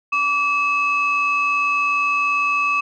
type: tone pair together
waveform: sine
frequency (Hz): 1154.6 / 2592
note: D6 / E7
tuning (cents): -30 / -30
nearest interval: octave + major second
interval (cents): 1400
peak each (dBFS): -18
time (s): 0.12-2.81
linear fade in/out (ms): 10
effects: tanh soft clip ceiling -11 dBFS